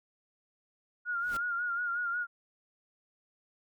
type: tone with vibrato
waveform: sine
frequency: 1420 Hz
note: F6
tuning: 28 cents sharp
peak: -30 dBFS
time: 1.05-2.27 s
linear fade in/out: 50 ms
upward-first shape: sine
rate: 5.5 Hz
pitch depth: 51 cents each way
type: noise with exponential growth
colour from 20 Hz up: pink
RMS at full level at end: -39 dBFS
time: 1.17-1.37 s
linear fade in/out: 5 ms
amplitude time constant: 42 ms
effects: none